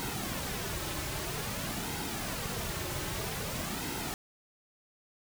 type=noise with flanger; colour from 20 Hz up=pink; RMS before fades=-36 dBFS; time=0-4.14 s; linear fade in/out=0 ms; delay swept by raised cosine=1.7 to 4.3 ms; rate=0.51 Hz; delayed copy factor=-0.55; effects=none